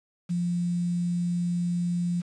sine tone with quantisation, 174.61 Hz, F3, in tune, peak -24 dBFS, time 0.29-2.22 s, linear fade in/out 20 ms, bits 8, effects resampled to 22050 Hz

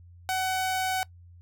sawtooth tone, 751 Hz, F#5, 26 cents sharp, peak -22 dBFS, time 0.29-1.03 s, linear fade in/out 0 ms, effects noise-tail reverb RT60 0.1 s tail -22 dB re dry + added 87 Hz sine -48 dBFS peak until 1.41 s

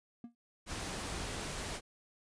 triangle tone with exponential decay, 236.2 Hz, A#3, 23 cents sharp, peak -38 dBFS, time 0.24-0.35 s, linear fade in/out 2 ms, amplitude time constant 23 ms
pink noise, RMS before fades -40 dBFS, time 0.66-1.81 s, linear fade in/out 50 ms
effects resampled to 22050 Hz

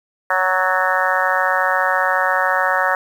harmonic tone with a mistuned harmonic, 185.8 Hz, F#3, 7 cents sharp, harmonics 3 / 4 / 5 / 6 / 7 / 8 / 9 / 10, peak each -23 / -23 / -23 / -23 / -23 / -23 / -23 / -23 dBFS, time 0.3-2.95 s, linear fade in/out 2 ms, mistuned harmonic 10, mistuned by -36 cents, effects 7-bit

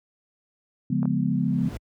sine chord, C# dominant seventh, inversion none, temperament equal with one note detuned, 140.85 / 174.61 / 207.7 / 246.9 Hz, C#3 / E#3 / G#3 / B3, +28 / 0 / 0 / 0 cents, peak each -27 / -26 / -27 / -26 dBFS, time 0.9-1.69 s, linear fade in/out 5 ms
clicks, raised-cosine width 1 ms, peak -22 dBFS, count 2, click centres 1.03 / 1.055 s
brown noise with exponential growth, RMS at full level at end -31 dBFS, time 1.17-1.77 s, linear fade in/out 0 ms, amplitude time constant 130 ms
effects high-pass 60 Hz 12 dB/octave

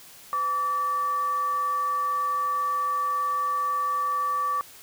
sine tone with frequency modulation, 1152 Hz, D6, 34 cents flat, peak -23 dBFS, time 0.33-4.61 s, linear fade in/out 0 ms, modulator 642 Hz, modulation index 0.21, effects white hiss -48 dBFS RMS until 4.82 s

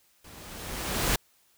pink noise with level ramp, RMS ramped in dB -50 to -24 dBFS, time 0.24-1.16 s, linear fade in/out 5 ms, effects white hiss -65 dBFS RMS until 1.57 s

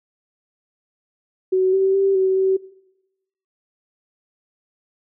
sine tone with pitch steps, 374.4 / 384.5 / 390.5 / 379.1 / 381.5 Hz, F#4 / G4 / G4 / F#4 / G4, +20 / -33 / -7 / +42 / -47 cents, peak -14 dBFS, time 1.52-2.57 s, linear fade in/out 10 ms, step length 210 ms, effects noise-tail reverb RT60 0.9 s tail -20 dB re dry

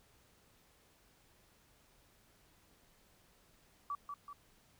sine tone with echo, 1149 Hz, D6, 38 cents flat, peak -36 dBFS, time 3.9-3.95 s, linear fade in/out 2 ms, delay 190 ms, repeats 2, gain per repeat -5 dB, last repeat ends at 4.33 s, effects pink hiss -68 dBFS RMS until 4.79 s

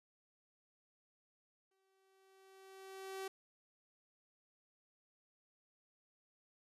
sawtooth tone with exponential growth, 384 Hz, G4, 36 cents flat, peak -37 dBFS, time 1.71-3.28 s, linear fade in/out 5 ms, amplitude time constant 340 ms, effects resampled to 32000 Hz

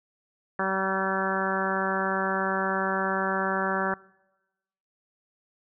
harmonic tone with a mistuned harmonic, 191.4 Hz, G3, 41 cents flat, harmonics 1 / 2 / 3 / 4 / 5 / 6 / 7 / 8 / 9, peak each -33 / -33 / -33 / -33 / -33 / -33 / -33 / -33 / -33 dBFS, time 0.59-3.94 s, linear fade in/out 2 ms, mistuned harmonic 7, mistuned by +22 cents, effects noise-tail reverb RT60 1.0 s tail -23 dB re dry

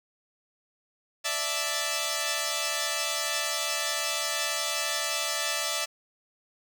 5% pulse chord, D suspended second, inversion none, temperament equal, 587.3 / 659.3 / 880 Hz, D5 / E5 / A5, 0 / 0 / 0 cents, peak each -20 / -19 / -24 dBFS, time 1.24-5.86 s, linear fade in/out 20 ms, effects none

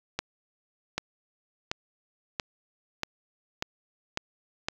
accelerating click train, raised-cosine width 0.2 ms, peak -11 dBFS, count 8, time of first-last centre 0.19-4.685 s, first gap 790 ms, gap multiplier 0.93, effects low-pass 7000 Hz 12 dB/octave + 7-bit

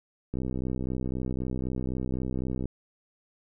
click train, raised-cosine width 3 ms, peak -19 dBFS, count 149, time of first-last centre 0.34-2.656 s, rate 63.9 Hz, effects none

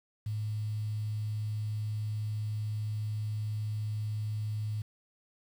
sine tone with quantisation, 106.9 Hz, A2, 49 cents flat, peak -31 dBFS, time 0.26-4.82 s, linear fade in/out 5 ms, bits 9, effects none

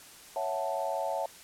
sine chord, F# minor seventh, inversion second, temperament equal, 554.4 / 659.3 / 740 / 880 Hz, C#5 / E5 / F#5 / A5, 0 / 0 / 0 / 0 cents, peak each -35 / -34 / -36 / -35 dBFS, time 0.36-1.26 s, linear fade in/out 2 ms, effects white hiss -51 dBFS RMS until 1.43 s + low-pass 12000 Hz 12 dB/octave

